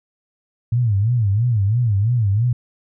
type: tone with vibrato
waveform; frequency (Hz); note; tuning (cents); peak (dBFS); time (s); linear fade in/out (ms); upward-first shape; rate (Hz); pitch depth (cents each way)
sine; 110; A2; 0; -14; 0.72-2.53; 5; sine; 3; 210
effects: none